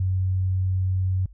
sine tone, 93.4 Hz, F#2, 17 cents sharp, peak -20 dBFS, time 0-1.26 s, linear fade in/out 5 ms, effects added 50 Hz sine -44 dBFS peak until 1.33 s

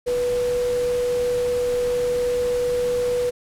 sine tone in noise, 490 Hz, B4, 14 cents flat, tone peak -19 dBFS, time 0.06-3.31 s, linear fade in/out 20 ms, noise pink, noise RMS -35 dBFS, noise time 0.06-3.31 s, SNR +13 dB, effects low-pass 12000 Hz 12 dB/octave

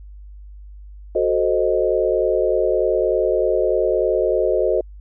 sine chord, F# diminished seventh, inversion none, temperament equal, 370 / 440 / 523.3 / 622.3 Hz, F#4 / A4 / C5 / Eb5, 0 / 0 / 0 / 0 cents, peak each -21 dBFS, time 1.15-4.81 s, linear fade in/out 5 ms, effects added 50 Hz sine -36 dBFS peak until 5 s

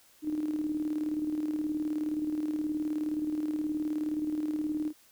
sine tone with tremolo, 305 Hz, D#4, 34 cents flat, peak -27 dBFS, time 0.22-4.93 s, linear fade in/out 50 ms, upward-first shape square, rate 19 Hz, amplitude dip 45%, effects white hiss -61 dBFS RMS until 5.11 s

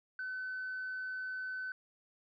sine tone, 1515 Hz, F#6, 40 cents sharp, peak -36 dBFS, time 0.19-1.72 s, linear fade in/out 2 ms, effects tanh soft clip ceiling -34 dBFS

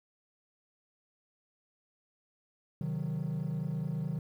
triangle chord, C diminished, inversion none, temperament equal, 130.81 / 155.56 / 185 Hz, C3 / Eb3 / Gb3, 0 / 0 / 0 cents, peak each -35 / -31 / -35 dBFS, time 2.81-4.19 s, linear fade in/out 2 ms, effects tanh soft clip ceiling -26 dBFS + 11-bit

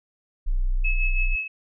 sine tone, 30.94 Hz, B0, 4 cents sharp, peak -19 dBFS, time 0.46-1.36 s, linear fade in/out 20 ms
sine tone with tremolo, 2585 Hz, E7, 34 cents flat, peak -23 dBFS, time 0.84-1.48 s, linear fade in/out 10 ms, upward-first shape sine, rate 6.1 Hz, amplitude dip 60%
effects none

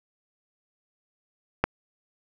click, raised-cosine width 0.5 ms, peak -5 dBFS, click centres 1.64 s, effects 7-bit

